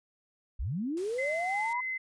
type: linear sweep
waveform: sine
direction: up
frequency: 38.89 to 1009 Hz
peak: -30 dBFS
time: 0.59-1.81 s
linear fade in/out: 10 ms
type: noise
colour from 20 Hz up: white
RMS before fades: -50 dBFS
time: 0.97-1.73 s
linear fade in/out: 0 ms
type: tone with tremolo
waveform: sine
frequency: 2052 Hz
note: C7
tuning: 34 cents flat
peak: -31 dBFS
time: 1.18-1.98 s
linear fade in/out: 10 ms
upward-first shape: sine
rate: 3.1 Hz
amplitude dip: 30%
effects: resampled to 22050 Hz